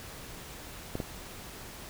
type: clicks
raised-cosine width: 2 ms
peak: -19 dBFS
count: 2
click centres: 0.954 / 1.002 s
effects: pink hiss -45 dBFS RMS until 1.89 s